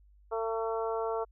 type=harmonic tone; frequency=225 Hz; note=A3; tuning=39 cents sharp; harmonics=2 / 3 / 4 / 5 / 6; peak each=-32 / -36 / -38 / -40 / -42 dBFS; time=0.31-1.25 s; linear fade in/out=20 ms; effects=added 50 Hz sine -57 dBFS peak until 1.31 s